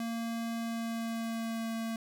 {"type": "tone with pitch glide", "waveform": "square", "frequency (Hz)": [230, 226.4], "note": ["A#3", "A3"], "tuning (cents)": [-23, 50], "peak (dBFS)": -34, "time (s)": [0, 1.96], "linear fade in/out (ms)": 2, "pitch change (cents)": -27, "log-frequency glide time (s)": [0.57, 1.71], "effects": []}